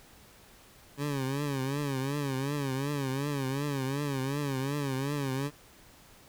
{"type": "tone with vibrato", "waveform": "20% pulse", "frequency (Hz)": 138.59, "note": "C#3", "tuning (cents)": 0, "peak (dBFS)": -25, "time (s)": [0.97, 5.51], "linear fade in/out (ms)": 50, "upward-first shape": "triangle", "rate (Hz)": 2.7, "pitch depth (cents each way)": 120, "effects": ["pink hiss -56 dBFS RMS until 6.28 s"]}